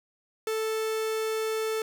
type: tone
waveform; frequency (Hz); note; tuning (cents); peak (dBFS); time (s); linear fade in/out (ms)
45% pulse; 440; A4; 0; -27; 0.47-1.82; 2
effects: none